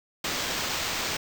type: noise with sample-and-hold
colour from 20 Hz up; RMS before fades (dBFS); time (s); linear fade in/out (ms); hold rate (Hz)
white; -30; 0.24-1.17; 5; 11025
effects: none